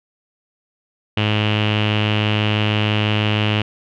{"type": "tone with low-pass filter", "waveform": "sawtooth", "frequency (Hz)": 106.1, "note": "G#2", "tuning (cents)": 38, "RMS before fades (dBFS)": -18, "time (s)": [1.17, 3.62], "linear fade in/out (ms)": 5, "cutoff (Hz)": 2900, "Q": 6.6, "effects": []}